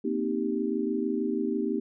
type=chord; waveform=sine; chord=C minor seventh; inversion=third; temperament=equal with one note detuned; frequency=233.1 / 259.4 / 311.1 / 392 Hz; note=Bb3 / C4 / Eb4 / G4; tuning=0 / -15 / 0 / 0 cents; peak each=-31 / -32 / -31 / -31 dBFS; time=0.04-1.8 s; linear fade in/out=10 ms; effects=none